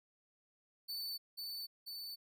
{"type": "tone with echo", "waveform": "45% pulse", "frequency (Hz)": 4509, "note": "C#8", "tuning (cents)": 29, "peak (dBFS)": -39, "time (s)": [0.88, 1.18], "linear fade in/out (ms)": 20, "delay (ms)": 490, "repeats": 2, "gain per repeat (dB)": -2, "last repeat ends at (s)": 2.16, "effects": []}